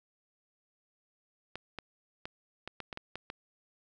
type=clicks; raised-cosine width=0.3 ms; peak=-23 dBFS; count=9; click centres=1.556 / 1.787 / 2.255 / 2.676 / 2.803 / 2.928 / 2.974 / 3.156 / 3.301 s; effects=none